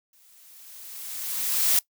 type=noise with exponential growth; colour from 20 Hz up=blue; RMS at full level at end=-19 dBFS; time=0.13-1.79 s; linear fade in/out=2 ms; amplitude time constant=360 ms; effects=noise-tail reverb RT60 0.1 s tail -21 dB re dry

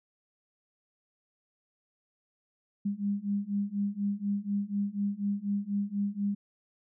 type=beating tone pair; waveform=sine; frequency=199.9 / 204 Hz; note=G3 / G#3; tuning=+34 / -31 cents; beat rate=4.1 Hz; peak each=-32 / -31 dBFS; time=2.85-6.35 s; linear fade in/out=10 ms; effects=none

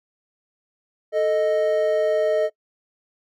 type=tone pair together; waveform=triangle; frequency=440 / 621.3 Hz; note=A4 / D#5; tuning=0 / -3 cents; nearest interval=tritone; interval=597 cents; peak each=-20 / -17 dBFS; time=1.12-2.5 s; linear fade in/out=50 ms; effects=noise-tail reverb RT60 0.1 s tail -22 dB re dry

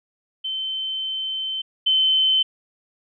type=tone pair in turn; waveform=sine; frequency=3083 / 3069 Hz; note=G7 / G7; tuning=-29 / -37 cents; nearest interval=unison; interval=8 cents; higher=first; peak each=-24 / -15 dBFS; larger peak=second; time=0.44-1.62 / 1.86-2.43 s; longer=first; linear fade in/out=10 ms; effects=none

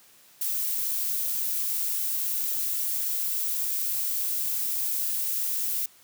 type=noise; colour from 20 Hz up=violet; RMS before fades=-28 dBFS; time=0.41-5.86 s; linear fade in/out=5 ms; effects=white hiss -56 dBFS RMS until 6.03 s + high-pass 80 Hz 12 dB/octave

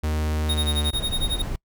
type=tone with pitch glide; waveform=45% pulse; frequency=76.9 to 74.71 Hz; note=D#2 to D2; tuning=-20 to +30 cents; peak=-22 dBFS; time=0.03-0.91 s; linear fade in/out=10 ms; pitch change=-50 cents; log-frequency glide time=0.46-0.76 s
type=tone with tremolo; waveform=square; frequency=3730 Hz; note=A#7; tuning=in tune; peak=-22 dBFS; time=0.49-1.42 s; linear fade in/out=5 ms; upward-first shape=sine; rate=11 Hz; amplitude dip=95%
type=noise; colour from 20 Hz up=brown; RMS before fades=-27 dBFS; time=0.93-1.56 s; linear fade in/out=5 ms
effects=noise-tail reverb RT60 0.1 s tail -25 dB re dry

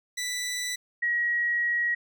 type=tone pair in turn; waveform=15% pulse / sine; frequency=1977 / 1903.4 Hz; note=B6 / A#6; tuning=+1 / +36 cents; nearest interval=minor second; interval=65 cents; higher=first; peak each=-23 dBFS; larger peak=neither; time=0.17-0.76 / 1.02-1.95 s; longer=second; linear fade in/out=10 ms; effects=none

